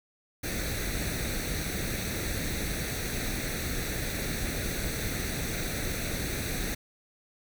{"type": "noise with comb filter", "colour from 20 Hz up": "pink", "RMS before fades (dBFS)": -32, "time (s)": [0.43, 6.75], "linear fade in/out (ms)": 10, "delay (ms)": 0.49, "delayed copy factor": 0.7, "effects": []}